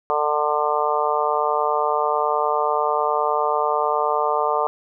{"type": "harmonic tone", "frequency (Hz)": 149.4, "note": "D3", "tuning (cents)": 30, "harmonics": [3, 4, 5, 6, 7, 8], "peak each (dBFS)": [-25, -25, -25, -25, -25, -25], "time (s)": [0.1, 4.67], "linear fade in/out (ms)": 0, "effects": []}